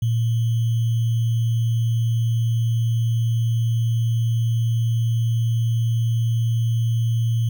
sine tone with sample-and-hold, 115 Hz, A#2, 23 cents flat, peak -17 dBFS, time 0.02-7.49 s, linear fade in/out 5 ms, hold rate 3150 Hz, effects none

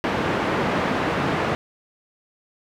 pink band-pass noise, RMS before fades -23 dBFS, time 0.04-1.55 s, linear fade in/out 0 ms, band 160 to 1900 Hz, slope 12 dB/octave, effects none

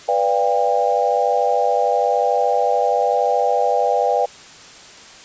sine chord, G dominant seventh, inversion first, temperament equal with one note detuned, 493.9 / 587.3 / 698.5 / 799.5 Hz, B4 / D5 / F5 / G5, 0 / 0 / 0 / +34 cents, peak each -20 / -21 / -21 / -19 dBFS, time 0.08-4.26 s, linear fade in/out 10 ms, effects white hiss -41 dBFS RMS until 5.24 s + resampled to 16000 Hz

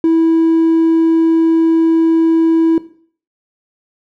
triangle tone, 326.9 Hz, E4, 14 cents flat, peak -5 dBFS, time 0.04-2.78 s, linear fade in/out 2 ms, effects noise-tail reverb RT60 0.5 s tail -18 dB re dry + tanh soft clip ceiling -4 dBFS

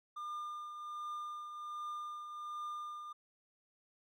triangle tone with tremolo, 1204 Hz, D6, 43 cents sharp, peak -37 dBFS, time 0.16-3.13 s, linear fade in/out 10 ms, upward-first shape triangle, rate 1.3 Hz, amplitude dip 50%, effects none

